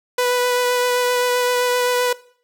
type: tone with vibrato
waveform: sawtooth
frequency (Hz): 493.9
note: B4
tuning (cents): 0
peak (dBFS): -12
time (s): 0.18-2.13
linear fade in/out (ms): 5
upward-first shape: sine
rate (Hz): 7.7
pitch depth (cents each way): 11
effects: noise-tail reverb RT60 0.5 s tail -19 dB re dry